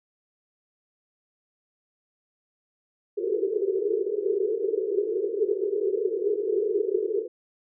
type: band-pass noise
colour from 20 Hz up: white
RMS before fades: -26 dBFS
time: 3.17-7.28 s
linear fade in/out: 20 ms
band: 370 to 450 Hz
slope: 96 dB/octave
effects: none